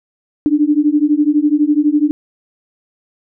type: beating tone pair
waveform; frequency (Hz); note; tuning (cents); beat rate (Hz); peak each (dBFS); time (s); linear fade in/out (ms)
sine; 291.3 / 303.3; D4 / D#4; -14 / -44; 12; -13; 0.46-2.11; 0
effects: none